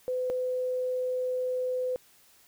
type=tone pair in turn; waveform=sine; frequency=506 / 506 Hz; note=B4 / B4; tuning=+42 / +42 cents; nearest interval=unison; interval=0 cents; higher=neither; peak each=-27 dBFS; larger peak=neither; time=0.08-0.3 / 0.3-1.96 s; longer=second; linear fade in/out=0 ms; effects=white hiss -60 dBFS RMS until 2.47 s